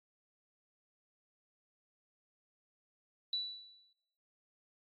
sine tone with exponential decay, 3951 Hz, B7, in tune, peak -31 dBFS, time 3.33-3.93 s, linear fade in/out 2 ms, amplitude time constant 130 ms, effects noise-tail reverb RT60 1.0 s tail -26 dB re dry + AAC 32 kbps

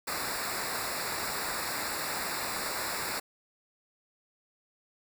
pink noise with comb filter, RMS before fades -34 dBFS, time 0.07-3.2 s, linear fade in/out 10 ms, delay 0.32 ms, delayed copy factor -0.9, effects none

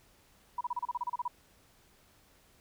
sine tone bursts, 974 Hz, B5, 24 cents flat, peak -30 dBFS, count 12, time 0.58-1.28 s, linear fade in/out 5 ms, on 29 ms, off 32 ms, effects pink hiss -64 dBFS RMS until 2.6 s

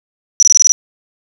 sine tone bursts, 5870 Hz, F#8, 15 cents flat, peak -4 dBFS, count 7, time 0.4-0.72 s, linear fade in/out 0 ms, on 26 ms, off 23 ms, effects none

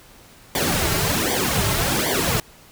pink noise with flanger, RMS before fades -21 dBFS, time 0.55-2.4 s, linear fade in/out 2 ms, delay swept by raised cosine 0.74 to 4.14 ms, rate 1.3 Hz, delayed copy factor -0.95, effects pink hiss -48 dBFS RMS until 2.71 s

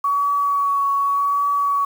sine tone with vibrato, 1128 Hz, C#6, 30 cents sharp, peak -16 dBFS, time 0.04-1.85 s, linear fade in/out 5 ms, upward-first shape triangle, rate 0.86 Hz, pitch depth 20 cents each way, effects 7-bit

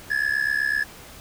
triangle tone with amplitude modulation, 1706 Hz, G#6, 46 cents sharp, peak -15 dBFS, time 0.1-0.84 s, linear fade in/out 10 ms, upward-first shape sine, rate 68 Hz, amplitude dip 90%, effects pink hiss -44 dBFS RMS until 1.2 s

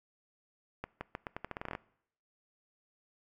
accelerating click train, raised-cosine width 0.5 ms, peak -22 dBFS, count 14, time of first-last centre 0.84-1.751 s, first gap 170 ms, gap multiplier 0.83, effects noise-tail reverb RT60 0.7 s tail -22 dB re dry + MP3 96 kbps

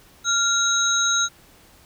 sine tone cluster, 1395 / 3830 / 6460 Hz, F6 / A#7 / G#8, -2 / +46 / -49 cents, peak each -22 dBFS, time 0.24-1.29 s, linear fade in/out 50 ms, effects pink hiss -52 dBFS RMS until 1.85 s

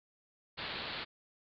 white low-pass noise, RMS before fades -41 dBFS, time 0.57-1.05 s, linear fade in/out 20 ms, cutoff 4500 Hz, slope 96 dB/octave, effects none

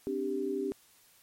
sine chord, C suspended second, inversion none, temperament equal, 261.6 / 293.7 / 392 Hz, C4 / D4 / G4, 0 / 0 / 0 cents, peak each -37 / -36 / -32 dBFS, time 0.07-0.72 s, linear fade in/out 0 ms, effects white hiss -62 dBFS RMS until 1.22 s + MP3 64 kbps

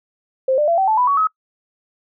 sine tone with pitch steps, 525 / 596.1 / 676.9 / 768.6 / 872.8 / 991.1 / 1125.4 / 1277.9 Hz, C5 / D5 / E5 / G5 / A5 / B5 / C#6 / D#6, +6 / +26 / +46 / -34 / -14 / +6 / +26 / +46 cents, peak -13 dBFS, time 0.48-1.272 s, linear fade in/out 5 ms, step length 99 ms, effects noise-tail reverb RT60 0.1 s tail -24 dB re dry

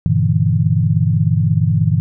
sine chord, E half-diminished seventh, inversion first, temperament just, 98.89 / 118.67 / 148.33 / 164.81 Hz, G2 / Bb2 / D3 / E3, +16 / +31 / +18 / 0 cents, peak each -17 dBFS, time 0.06-2 s, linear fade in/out 0 ms, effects none

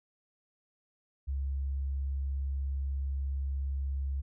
sine tone, 68.4 Hz, C#2, 23 cents flat, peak -30 dBFS, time 1.27-4.22 s, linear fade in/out 20 ms, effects none

